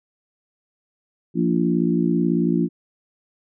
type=harmonic tone with a mistuned harmonic; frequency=58.27 Hz; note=A#1; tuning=in tune; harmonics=3 / 4 / 5 / 6; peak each=-21 / -22 / -23 / -24 dBFS; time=1.34-2.69 s; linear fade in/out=50 ms; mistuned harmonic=6; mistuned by=-21 cents; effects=none